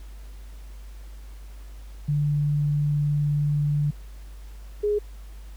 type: tone pair in turn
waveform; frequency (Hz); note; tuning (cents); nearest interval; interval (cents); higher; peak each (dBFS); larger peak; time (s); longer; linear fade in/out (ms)
sine; 146.83 / 416.3; D3 / G#4; 0 / +4; octave + tritone; 1804; second; -20; neither; 2.08-3.91 / 4.83-4.99; first; 10
effects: added 50 Hz sine -38 dBFS peak until 5.56 s + pink hiss -55 dBFS RMS until 5.56 s